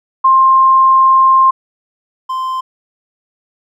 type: tone pair in turn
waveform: sine / triangle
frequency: 1057 / 1040.6 Hz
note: C6 / C6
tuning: +17 / -10 cents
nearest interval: unison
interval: 27 cents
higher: first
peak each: -5 / -14 dBFS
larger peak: first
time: 0.24-1.51 / 2.29-2.61 s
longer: first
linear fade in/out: 10 ms
effects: none